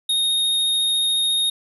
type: tone with vibrato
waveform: square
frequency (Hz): 3715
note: A#7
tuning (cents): -7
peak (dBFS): -18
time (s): 0.09-1.5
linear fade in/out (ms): 5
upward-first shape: triangle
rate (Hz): 14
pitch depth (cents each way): 11
effects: 9-bit

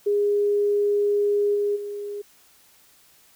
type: tone with level steps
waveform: sine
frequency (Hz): 410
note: G#4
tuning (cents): -22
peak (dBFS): -18 / -20 / -29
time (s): 0.06-2.22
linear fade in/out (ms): 10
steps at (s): 1.54 / 1.75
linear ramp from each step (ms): 20
effects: white hiss -56 dBFS RMS until 3.35 s

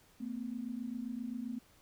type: tone pair together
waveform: sine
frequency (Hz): 225.8 / 253.4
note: A3 / B3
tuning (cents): +45 / +45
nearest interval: major second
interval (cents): 200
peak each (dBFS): -40 / -40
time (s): 0.2-1.59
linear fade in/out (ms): 10
effects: pink hiss -65 dBFS RMS until 1.81 s

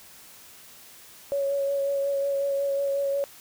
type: tone with vibrato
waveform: sine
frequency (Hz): 557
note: C#5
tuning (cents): +8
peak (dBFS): -23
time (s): 1.32-3.24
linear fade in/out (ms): 0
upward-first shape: sine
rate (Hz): 5.5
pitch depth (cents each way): 16
effects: white hiss -49 dBFS RMS until 3.4 s

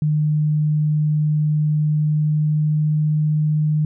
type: tone with pitch glide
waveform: sine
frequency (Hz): 151.7 to 152.58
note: D#3 to D#3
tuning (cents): -44 to -34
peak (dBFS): -15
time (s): 0.02-3.85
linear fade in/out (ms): 2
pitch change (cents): +10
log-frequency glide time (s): 1.84-2.99
effects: none

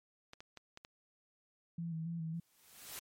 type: clicks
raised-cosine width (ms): 0.2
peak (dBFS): -32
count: 5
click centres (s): 0.334 / 0.405 / 0.573 / 0.774 / 0.849
type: tone with vibrato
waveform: sine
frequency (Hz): 164.81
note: E3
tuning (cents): 0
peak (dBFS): -37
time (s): 1.78-2.4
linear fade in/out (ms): 5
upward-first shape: square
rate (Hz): 3.6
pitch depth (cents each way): 36
type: noise with exponential growth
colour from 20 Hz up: white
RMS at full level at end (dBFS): -43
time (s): 2.34-2.99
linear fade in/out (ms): 0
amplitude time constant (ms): 140
effects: MP3 64 kbps

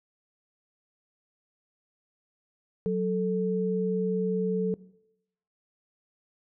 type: tone pair together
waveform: sine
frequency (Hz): 185 / 440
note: F#3 / A4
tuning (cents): 0 / 0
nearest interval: octave + minor third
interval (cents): 1500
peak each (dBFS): -27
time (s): 2.86-4.74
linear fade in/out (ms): 0
effects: noise-tail reverb RT60 0.8 s tail -20 dB re dry

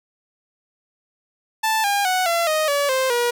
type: tone with pitch steps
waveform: sawtooth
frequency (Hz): 880 / 807 / 740 / 678.6 / 622.3 / 570.6 / 523.3 / 479.8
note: A5 / G#5 / F#5 / F5 / D#5 / C#5 / C5 / A#4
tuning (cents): 0 / -50 / 0 / -50 / 0 / +50 / 0 / +50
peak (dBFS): -14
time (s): 1.63-3.31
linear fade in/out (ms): 10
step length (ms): 210
effects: none

